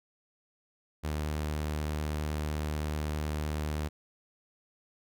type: tone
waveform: sawtooth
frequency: 75.8 Hz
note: D#2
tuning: 45 cents flat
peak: -27 dBFS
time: 1.03-3.89 s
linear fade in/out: 20 ms
effects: none